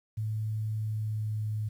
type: tone with pitch glide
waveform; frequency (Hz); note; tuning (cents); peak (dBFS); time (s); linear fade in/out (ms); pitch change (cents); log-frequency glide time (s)
sine; 108.6 to 107.35; A2 to A2; -22 to -42; -29; 0.17-1.69; 10; -20; 0.74-1.45
effects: 10-bit